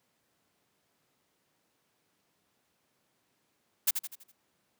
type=noise with echo; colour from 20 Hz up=blue; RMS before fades=-24 dBFS; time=3.87-3.91 s; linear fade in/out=10 ms; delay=82 ms; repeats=5; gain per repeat=-7 dB; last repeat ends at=4.32 s; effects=pink hiss -74 dBFS RMS until 4.79 s + high-pass 150 Hz 12 dB/octave